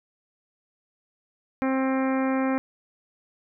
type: harmonic tone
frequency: 264.5 Hz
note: C4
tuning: 19 cents sharp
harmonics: 1 / 2 / 3 / 4 / 5 / 6 / 7 / 8 / 9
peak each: -23 / -29 / -33 / -35 / -37 / -39 / -40 / -41 / -42 dBFS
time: 1.62-2.58 s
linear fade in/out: 0 ms
effects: none